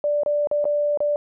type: tone with dropouts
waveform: sine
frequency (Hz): 587.3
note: D5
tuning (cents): 0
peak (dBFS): -18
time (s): 0.04-1.16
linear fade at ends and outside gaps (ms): 1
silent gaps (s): 0.234-0.261 / 0.472-0.513 / 0.643-0.653 / 0.974-1.004
effects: none